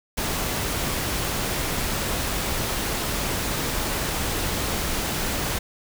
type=noise; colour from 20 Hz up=pink; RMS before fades=-26 dBFS; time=0.17-5.59 s; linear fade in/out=10 ms; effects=none